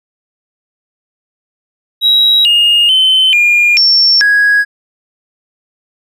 triangle tone with pitch steps, 3854 / 2844 / 3064 / 2416 / 5440 / 1659 Hz, B7 / F7 / G7 / D7 / F8 / G#6, -43 / +31 / -40 / +48 / -46 / -2 cents, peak -3 dBFS, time 2.01-4.65 s, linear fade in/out 50 ms, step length 440 ms, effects tanh soft clip ceiling -2 dBFS

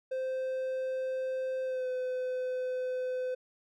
triangle tone with pitch glide, 520 to 508.1 Hz, C5 to B4, -11 to +49 cents, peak -29 dBFS, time 0.11-3.35 s, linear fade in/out 10 ms, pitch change -40 cents, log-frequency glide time 1.64-1.88 s, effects none

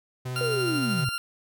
45% pulse tone with vibrato, 126.9 Hz, B2, 47 cents sharp, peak -30 dBFS, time 0.25-1.05 s, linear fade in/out 10 ms, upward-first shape square, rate 17 Hz, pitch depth 12 cents each way
20% pulse tone with tremolo, 1390 Hz, F6, 9 cents flat, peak -22 dBFS, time 0.36-1.18 s, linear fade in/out 0 ms, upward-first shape sine, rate 13 Hz, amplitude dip 35%
sine linear sweep, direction down, 493.9 to 110.8 Hz, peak -25 dBFS, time 0.41-1.09 s, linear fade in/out 0 ms
effects none

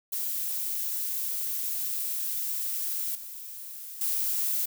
violet noise with level steps, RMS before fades -31 / -41 / -28 dBFS, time 0.12-4.66 s, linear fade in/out 10 ms, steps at 3.15 / 4.01 s, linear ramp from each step 2 ms, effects none

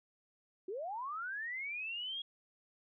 sine linear sweep, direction up, 349.2 to 3320 Hz, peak -38 dBFS, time 0.68-2.22 s, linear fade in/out 5 ms, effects none

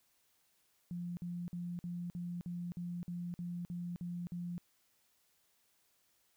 sine tone bursts, 174.61 Hz, F3, in tune, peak -38 dBFS, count 12, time 0.91-4.58 s, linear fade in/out 0 ms, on 260 ms, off 50 ms, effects white hiss -74 dBFS RMS until 6.36 s

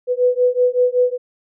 sine beating tone pair, 493.9 / 499.2 Hz, B4 / B4, 0 / +19 cents, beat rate 5.3 Hz, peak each -16 dBFS, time 0.07-1.18 s, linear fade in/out 50 ms, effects none

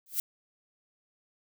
violet noise with exponential growth, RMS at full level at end -25 dBFS, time 0.06-0.2 s, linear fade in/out 1 ms, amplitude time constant 30 ms, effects none

